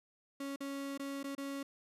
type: tone with dropouts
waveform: 35% pulse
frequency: 277.2 Hz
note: C#4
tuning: in tune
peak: -37 dBFS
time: 0.4-1.63 s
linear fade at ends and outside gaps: 5 ms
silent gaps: 0.561-0.605 / 0.977-0.995 / 1.231-1.241 / 1.351-1.379 s
effects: resampled to 32000 Hz